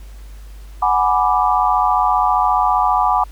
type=chord; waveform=sine; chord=G# half-diminished seventh; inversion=third; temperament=equal with one note detuned; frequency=740 / 834.9 / 987.8 / 1174.7 Hz; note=F#5 / G#5 / B5 / D6; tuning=0 / +9 / 0 / 0 cents; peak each=-18 dBFS; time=0.82-3.24 s; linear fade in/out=5 ms; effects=added 50 Hz sine -33 dBFS peak until 3.31 s + pink hiss -49 dBFS RMS until 3.31 s